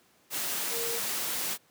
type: tone in noise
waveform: sine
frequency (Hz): 464.6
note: A#4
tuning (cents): -6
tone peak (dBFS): -35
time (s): 0.7-1.01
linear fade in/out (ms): 50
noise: white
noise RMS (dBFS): -32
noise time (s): 0.3-1.58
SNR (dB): -6
effects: pink hiss -64 dBFS RMS until 1.7 s + high-pass 150 Hz 12 dB/octave